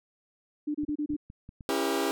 sine tone bursts, 297.3 Hz, D4, 21 cents sharp, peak -27 dBFS, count 5, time 0.67-1.166 s, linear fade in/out 10 ms, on 76 ms, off 29 ms
clicks, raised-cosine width 5 ms, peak -32 dBFS, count 7, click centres 0.835 / 0.893 / 1.105 / 1.136 / 1.301 / 1.491 / 1.608 s
sawtooth chord, C# diminished seventh, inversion none, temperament just, 277.2 / 332.6 / 399.1 / 479 Hz, C#4 / E4 / G4 / Bb4, 0 / +16 / +31 / +47 cents, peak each -28 / -28 / -26 / -31 dBFS, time 1.69-2.11 s, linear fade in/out 0 ms
effects none

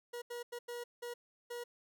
40% pulse tone bursts at uneven times, 480 Hz, B4, 49 cents flat, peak -40 dBFS, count 6, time 0.13-0.22 / 0.3-0.43 / 0.52-0.59 / 0.68-0.84 / 1.02-1.14 / 1.5-1.64 s, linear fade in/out 10 ms, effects none

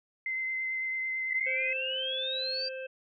sine tone with vibrato, 2066 Hz, C7, 22 cents flat, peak -30 dBFS, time 0.26-1.73 s, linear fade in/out 2 ms, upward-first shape sine, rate 9 Hz, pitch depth 12 cents each way
sine exponential sweep, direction up, 1975.5 to 4761 Hz, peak -31 dBFS, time 1.3-2.69 s, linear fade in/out 10 ms
harmonic tone, 523.3 Hz, C5, in tune, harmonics 1 / 3 / 5 / 6, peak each -37 / -45 / -44 / -58 dBFS, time 1.46-2.87 s, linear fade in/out 10 ms
effects none

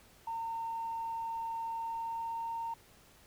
sine tone with pitch glide, 912 to 917.8 Hz, A#5 to A#5, -38 to -27 cents, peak -34 dBFS, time 0.27-2.74 s, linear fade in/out 5 ms, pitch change +11 cents, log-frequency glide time 1.71-2.53 s, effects tanh soft clip ceiling -30 dBFS + pink hiss -61 dBFS RMS until 3.26 s

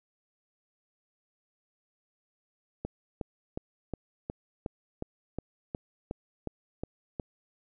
click train, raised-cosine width 2 ms, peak -20 dBFS, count 13, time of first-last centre 2.85-7.198 s, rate 2.76 Hz, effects none

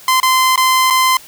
sawtooth tone with dropouts, 1035 Hz, C6, 19 cents flat, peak -6 dBFS, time 0.08-1.17 s, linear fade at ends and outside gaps 2 ms, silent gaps 0.201-0.23 / 0.559-0.576 / 0.902-0.906 s, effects white hiss -39 dBFS RMS until 1.27 s

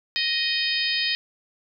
harmonic tone, 623 Hz, D#5, 2 cents sharp, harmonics 3 / 4 / 5 / 6 / 7 / 8, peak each -29 / -29 / -29 / -29 / -29 / -29 dBFS, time 0.16-1.15 s, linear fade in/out 0 ms, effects none

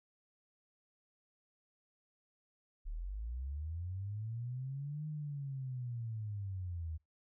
sine linear two-way sweep, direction up then down, 34.65 to 154.1 to 77.4 Hz, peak -38 dBFS, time 2.85-6.98 s, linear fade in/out 20 ms, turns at 5.07 s, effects noise-tail reverb RT60 0.2 s tail -26 dB re dry

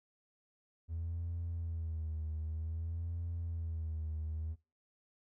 triangle tone with vibrato, 81.5 Hz, E2, 19 cents flat, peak -33 dBFS, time 0.88-4.56 s, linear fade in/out 50 ms, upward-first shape sine, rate 0.53 Hz, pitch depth 75 cents each way, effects noise-tail reverb RT60 0.3 s tail -23 dB re dry + tanh soft clip ceiling -32 dBFS

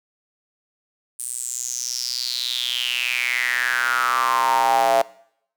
square tone with high-pass filter sweep, 61.74 Hz, B1, in tune, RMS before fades -22 dBFS, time 1.19-5.02 s, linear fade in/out 5 ms, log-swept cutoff 9300 to 660 Hz, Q 7.2, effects noise-tail reverb RT60 0.7 s tail -21 dB re dry

